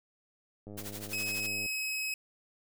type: click train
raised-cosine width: 2 ms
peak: -33 dBFS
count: 103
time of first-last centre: 0.67-1.66 s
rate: 103 Hz
type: noise with tremolo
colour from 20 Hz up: white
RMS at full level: -40 dBFS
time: 0.77-1.47 s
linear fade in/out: 10 ms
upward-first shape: triangle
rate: 12 Hz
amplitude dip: 90%
type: tone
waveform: sawtooth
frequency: 2555 Hz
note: D#7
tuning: 45 cents sharp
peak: -29 dBFS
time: 1.13-2.14 s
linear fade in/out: 2 ms
effects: none